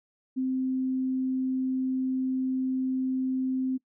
sine tone, 260 Hz, C4, 11 cents flat, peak -25 dBFS, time 0.36-3.78 s, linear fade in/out 20 ms, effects noise-tail reverb RT60 0.1 s tail -21 dB re dry

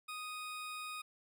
20% pulse tone, 1244.5 Hz, D#6, in tune, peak -37 dBFS, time 0.08-1.02 s, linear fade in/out 10 ms, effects none

